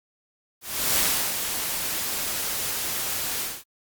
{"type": "noise with ADSR envelope", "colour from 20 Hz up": "white", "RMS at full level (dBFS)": -21, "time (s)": [0.61, 3.64], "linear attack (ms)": 370, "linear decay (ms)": 340, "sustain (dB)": -7, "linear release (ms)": 230, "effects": ["Opus 48 kbps"]}